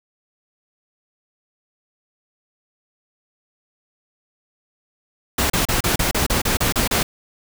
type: noise bursts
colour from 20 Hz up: pink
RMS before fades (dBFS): -19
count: 11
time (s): 5.38-7.03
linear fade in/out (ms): 5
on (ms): 120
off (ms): 33
effects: none